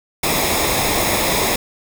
pink noise with comb filter, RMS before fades -18 dBFS, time 0.23-1.56 s, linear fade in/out 5 ms, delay 0.67 ms, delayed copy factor -0.6, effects none

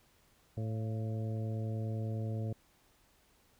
harmonic tone with a mistuned harmonic, 110 Hz, A2, in tune, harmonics 1 / 2 / 3 / 4 / 5 / 6, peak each -34 / -43 / -48 / -48 / -48 / -53 dBFS, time 0.57-2.53 s, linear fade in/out 5 ms, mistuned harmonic 6, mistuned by +69 cents, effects pink hiss -68 dBFS RMS until 3.59 s

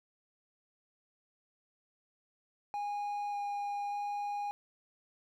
triangle tone with pitch steps, 821 / 814 / 819 Hz, G#5 / G#5 / G#5, -20 / -35 / -24 cents, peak -32 dBFS, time 2.74-4.51 s, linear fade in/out 0 ms, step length 590 ms, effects none

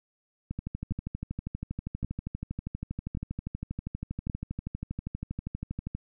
two click trains, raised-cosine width 5 ms, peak -21 / -19 dBFS, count 69 / 4, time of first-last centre 0.51-5.95 / 0.92-4.298 s, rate 12.5 / 0.888 Hz, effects none

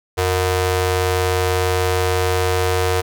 sawtooth ring-modulated tone, 273.8 Hz, C#4, 21 cents flat, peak -9 dBFS, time 0.17-3.02 s, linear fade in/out 20 ms, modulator 187 Hz, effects none

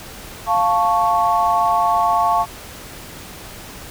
sine chord, F augmented, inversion none, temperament equal, 698.5 / 880 / 1108.7 Hz, F5 / A5 / C#6, 0 / 0 / 0 cents, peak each -18 dBFS, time 0.46-2.46 s, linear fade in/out 50 ms, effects pink hiss -36 dBFS RMS until 3.9 s

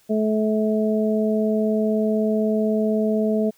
harmonic tone, 216 Hz, A3, 32 cents flat, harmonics 1 / 2 / 3, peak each -20 / -23 / -25 dBFS, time 0.09-3.51 s, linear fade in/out 20 ms, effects white hiss -59 dBFS RMS until 3.57 s

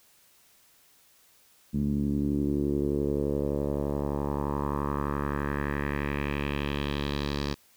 10% pulse tone with low-pass filter sweep, 71.6 Hz, D2, 43 cents flat, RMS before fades -29 dBFS, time 1.73-7.55 s, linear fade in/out 20 ms, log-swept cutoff 210 to 4800 Hz, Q 2.8, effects white hiss -61 dBFS RMS until 7.76 s

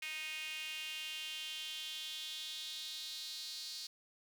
sawtooth tone with high-pass filter sweep, 311.1 Hz, D#4, in tune, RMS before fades -44 dBFS, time 0.02-3.87 s, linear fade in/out 5 ms, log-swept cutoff 2400 to 4400 Hz, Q 4.6, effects none

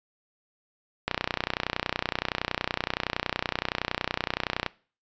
click train, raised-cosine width 0.3 ms, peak -9 dBFS, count 111, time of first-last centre 1.08-4.663 s, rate 30.7 Hz, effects noise-tail reverb RT60 0.4 s tail -21 dB re dry + resampled to 16000 Hz

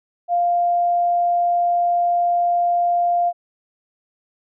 sine tone, 698.5 Hz, F5, in tune, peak -15 dBFS, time 0.28-3.33 s, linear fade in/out 50 ms, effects none

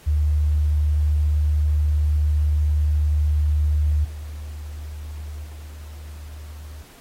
sine tone with level steps, 75 Hz, D2, 37 cents sharp, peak -16 / -30 / -34 dBFS, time 0.06-6.83 s, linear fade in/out 20 ms, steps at 4.04 / 5.44 s, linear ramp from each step 10 ms, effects pink hiss -49 dBFS RMS until 7 s + AAC 48 kbps

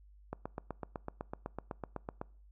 click train, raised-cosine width 1 ms, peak -24 dBFS, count 16, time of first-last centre 0.33-2.214 s, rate 7.96 Hz, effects noise-tail reverb RT60 0.5 s tail -24 dB re dry + added 50 Hz sine -56 dBFS peak until 2.51 s

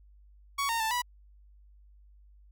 sawtooth tone with pitch steps, 1120 / 919 / 885 / 979 Hz, C#6 / A#5 / A5 / B5, +18 / -25 / +10 / -15 cents, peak -24 dBFS, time 0.58-1.02 s, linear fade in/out 10 ms, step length 110 ms, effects added 50 Hz sine -54 dBFS peak until 2.51 s

